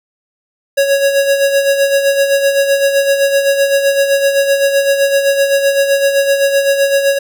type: tone with tremolo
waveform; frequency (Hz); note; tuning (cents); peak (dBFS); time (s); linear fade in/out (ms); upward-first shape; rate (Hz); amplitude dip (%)
square; 554.4; C#5; 0; -8; 0.77-7.19; 10; sine; 7.8; 55
effects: none